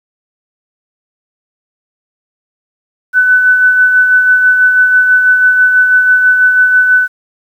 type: tone with tremolo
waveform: sine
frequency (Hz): 1500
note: F#6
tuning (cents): +23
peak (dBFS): -3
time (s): 3.13-7.08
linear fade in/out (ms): 50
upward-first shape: sine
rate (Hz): 6.1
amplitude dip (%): 40
effects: 7-bit

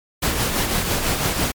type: noise with tremolo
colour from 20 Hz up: pink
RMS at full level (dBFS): -19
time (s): 0.22-1.52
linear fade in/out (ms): 10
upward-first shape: triangle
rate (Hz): 6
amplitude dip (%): 50
effects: MP3 96 kbps

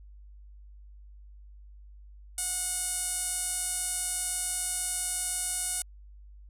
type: tone with band-pass filter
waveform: sawtooth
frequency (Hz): 729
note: F#5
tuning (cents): -26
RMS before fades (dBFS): -32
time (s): 2.38-5.82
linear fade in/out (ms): 2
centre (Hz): 9200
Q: 4.2
effects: added 50 Hz sine -47 dBFS peak until 6.49 s

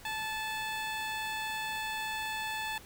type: tone with notch filter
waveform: 15% pulse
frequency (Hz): 872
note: A5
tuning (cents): -16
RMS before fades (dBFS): -36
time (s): 0.05-2.78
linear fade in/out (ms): 2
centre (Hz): 11000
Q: 1.4
effects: pink hiss -53 dBFS RMS until 2.85 s

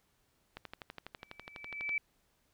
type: click train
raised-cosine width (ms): 0.3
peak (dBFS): -27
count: 17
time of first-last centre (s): 0.57-1.892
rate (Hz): 12.1
type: tone with exponential growth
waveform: sine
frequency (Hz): 2311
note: D7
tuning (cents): -28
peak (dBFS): -29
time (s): 1.19-1.98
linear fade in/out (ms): 2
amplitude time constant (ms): 170
effects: pink hiss -74 dBFS RMS until 2.53 s

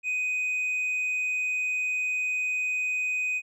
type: tone with tanh clipping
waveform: sine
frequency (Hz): 2500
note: D#7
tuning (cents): +8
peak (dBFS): -26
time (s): 0.03-3.42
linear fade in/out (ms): 50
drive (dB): 2
effects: none

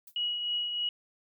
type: noise with exponential decay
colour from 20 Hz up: violet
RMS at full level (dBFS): -44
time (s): 0.07-0.17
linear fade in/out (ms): 5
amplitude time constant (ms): 21
type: tone with tremolo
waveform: sine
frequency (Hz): 2910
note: F#7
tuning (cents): -29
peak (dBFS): -27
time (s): 0.16-0.89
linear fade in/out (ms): 2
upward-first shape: triangle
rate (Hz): 3.2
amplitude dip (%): 45
effects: none

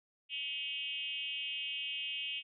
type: tone with frequency modulation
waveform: sine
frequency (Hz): 2837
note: F7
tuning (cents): +27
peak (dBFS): -36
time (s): 0.29-2.43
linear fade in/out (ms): 50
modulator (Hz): 293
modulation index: 1.3
effects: none

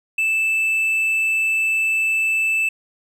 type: tone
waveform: triangle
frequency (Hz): 2637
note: E7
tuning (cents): 0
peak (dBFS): -15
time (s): 0.18-2.69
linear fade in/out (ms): 5
effects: none

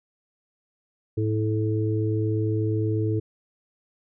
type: harmonic tone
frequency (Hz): 108.3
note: A2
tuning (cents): -27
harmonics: 1 / 3 / 4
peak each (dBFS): -23 / -28 / -29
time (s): 1.17-3.2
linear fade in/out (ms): 10
effects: none

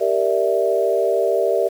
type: chord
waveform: sine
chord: E half-diminished seventh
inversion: first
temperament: equal with one note detuned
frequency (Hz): 392 / 466.2 / 585.6 / 659.3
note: G4 / Bb4 / D5 / E5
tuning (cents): 0 / 0 / -5 / 0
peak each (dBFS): -21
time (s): 0-1.69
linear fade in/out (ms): 20
effects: 7-bit

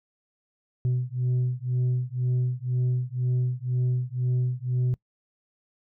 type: beating tone pair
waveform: sine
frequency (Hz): 124.3 / 126.3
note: B2 / B2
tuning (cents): +12 / +39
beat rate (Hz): 2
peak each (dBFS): -24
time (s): 0.85-4.94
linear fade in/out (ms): 0
effects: noise-tail reverb RT60 0.1 s tail -25 dB re dry + tanh soft clip ceiling -20 dBFS

